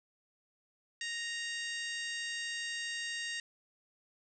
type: harmonic tone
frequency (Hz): 932.3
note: A#5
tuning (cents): 0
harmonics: 2 / 3 / 4 / 5 / 6 / 7 / 8 / 9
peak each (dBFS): -39 / -43 / -45 / -47 / -49 / -50 / -51 / -52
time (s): 1.01-3.4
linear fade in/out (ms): 2
effects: none